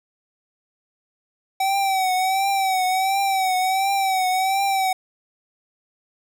square tone with vibrato, 764 Hz, G5, 45 cents flat, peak -19 dBFS, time 1.6-4.93 s, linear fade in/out 5 ms, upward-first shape triangle, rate 1.4 Hz, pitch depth 68 cents each way, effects none

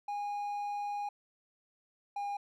triangle tone pair in turn, 820 / 810.6 Hz, G#5 / G#5, -22 / -42 cents, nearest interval unison, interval 20 cents, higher first, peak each -32 / -32 dBFS, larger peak neither, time 0.08-1.09 / 2.16-2.37 s, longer first, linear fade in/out 5 ms, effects none

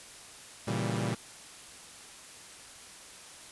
sawtooth chord, A# diminished seventh, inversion none, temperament equal, 116.54 / 138.59 / 164.81 / 196 Hz, A#2 / C#3 / E3 / G3, 0 / 0 / 0 / 0 cents, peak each -29 / -33 / -33 / -31 dBFS, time 0.67-1.15 s, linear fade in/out 10 ms, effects white hiss -49 dBFS RMS until 3.51 s + resampled to 24000 Hz

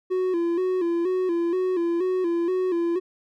triangle tone with vibrato, 354.7 Hz, F4, 27 cents sharp, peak -19 dBFS, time 0.1-3 s, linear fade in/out 20 ms, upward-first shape square, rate 2.1 Hz, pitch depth 73 cents each way, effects none

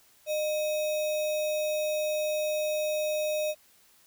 sine tone with sample-and-hold, 611 Hz, D#5, 32 cents flat, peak -26 dBFS, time 0.26-3.55 s, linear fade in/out 50 ms, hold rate 3150 Hz, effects white hiss -61 dBFS RMS until 4.06 s

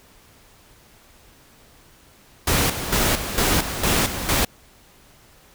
pink noise with tremolo, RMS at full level -19 dBFS, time 2.47-4.45 s, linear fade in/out 5 ms, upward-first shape square, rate 2.2 Hz, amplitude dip 65%, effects pink hiss -52 dBFS RMS until 5.54 s

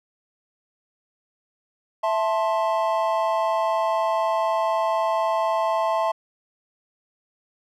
triangle chord, A minor, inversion second, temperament just, 660 / 880 / 1056 Hz, E5 / A5 / C6, +2 / 0 / +16 cents, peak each -21 / -23 / -24 dBFS, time 2.03-6.12 s, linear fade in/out 10 ms, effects none

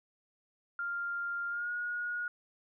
sine tone with pitch glide, 1396.9 to 1443.7 Hz, F6 to F#6, 0 to -43 cents, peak -33 dBFS, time 0.79-2.28 s, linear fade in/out 2 ms, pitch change +57 cents, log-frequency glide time 1.49-1.71 s, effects none

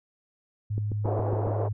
sine tone, 104.6 Hz, G#2, 13 cents sharp, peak -26 dBFS, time 0.7-1.73 s, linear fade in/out 10 ms
click train, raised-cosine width 3 ms, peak -21 dBFS, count 6, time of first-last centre 0.78-1.471 s, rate 7.24 Hz
pink band-pass noise, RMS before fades -31 dBFS, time 1.04-1.69 s, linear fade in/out 20 ms, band 360 to 770 Hz, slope 24 dB/octave
effects none

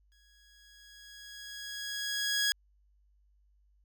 15% pulse tone with exponential growth, 1661.2 Hz, G#6, in tune, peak -19 dBFS, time 0.12-2.52 s, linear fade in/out 0 ms, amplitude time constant 520 ms, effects added 50 Hz sine -64 dBFS peak until 3.84 s

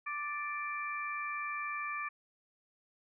harmonic tone, 587.3 Hz, D5, in tune, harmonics 2 / 3 / 4, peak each -38 / -42 / -40 dBFS, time 0.06-2.09 s, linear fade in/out 10 ms, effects none

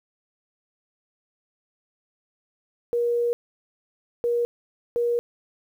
sine tone bursts at uneven times, 475.6 Hz, A#4, 35 cents sharp, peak -20 dBFS, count 3, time 2.93-3.33 / 4.24-4.45 / 4.96-5.19 s, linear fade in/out 0 ms, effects 9-bit

